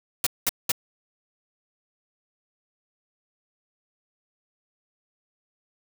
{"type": "noise bursts", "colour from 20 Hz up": "white", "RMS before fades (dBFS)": -22, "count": 3, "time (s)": [0.24, 0.718], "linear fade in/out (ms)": 2, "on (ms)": 26, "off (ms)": 200, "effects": []}